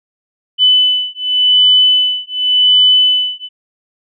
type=beating tone pair; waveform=sine; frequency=3000 / 3000.89 Hz; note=F#7 / F#7; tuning=+23 / +24 cents; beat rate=0.89 Hz; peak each=-11 dBFS; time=0.58-3.49 s; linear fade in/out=50 ms; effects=none